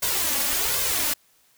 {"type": "noise with flanger", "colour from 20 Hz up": "white", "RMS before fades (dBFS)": -24, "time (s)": [0.02, 1.14], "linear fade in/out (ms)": 10, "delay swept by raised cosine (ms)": [1.9, 3.6], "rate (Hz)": 1.3, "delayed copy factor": 0.7, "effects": ["white hiss -61 dBFS RMS until 1.57 s"]}